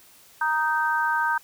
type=chord; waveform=sine; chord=Eb major; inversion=second; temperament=just; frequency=933.4 / 1244.5 / 1555.6 Hz; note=Bb5 / Eb6 / G6; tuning=+2 / 0 / -14 cents; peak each=-24 / -29 / -24 dBFS; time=0.41-1.38 s; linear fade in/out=5 ms; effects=white hiss -53 dBFS RMS until 1.43 s